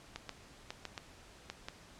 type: clicks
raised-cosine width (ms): 0.2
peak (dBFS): -23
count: 7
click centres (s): 0.16 / 0.293 / 0.705 / 0.853 / 0.978 / 1.5 / 1.685
effects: pink hiss -57 dBFS RMS until 1.99 s + low-pass 8000 Hz 12 dB/octave